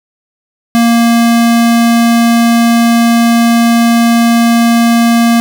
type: tone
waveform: square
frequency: 233.1 Hz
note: A#3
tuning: in tune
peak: -6 dBFS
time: 0.75-5.4 s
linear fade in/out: 0 ms
effects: none